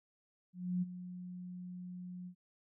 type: tone with ADSR envelope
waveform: sine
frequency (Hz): 180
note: F#3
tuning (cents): -47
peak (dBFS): -30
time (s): 0.53-2.35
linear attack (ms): 290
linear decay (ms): 26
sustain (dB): -13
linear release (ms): 82
effects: none